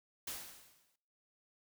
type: noise with exponential decay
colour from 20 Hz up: white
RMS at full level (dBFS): -40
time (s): 0.27-0.96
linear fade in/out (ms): 5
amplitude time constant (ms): 150
effects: noise-tail reverb RT60 0.9 s tail -25 dB re dry